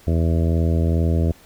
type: harmonic tone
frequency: 82.41 Hz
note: E2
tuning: in tune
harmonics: 1 / 2 / 3 / 4 / 5 / 6 / 7 / 8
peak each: -17 / -23 / -27 / -29 / -31 / -33 / -34 / -35 dBFS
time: 0.07-1.32 s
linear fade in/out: 5 ms
effects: pink hiss -50 dBFS RMS until 1.45 s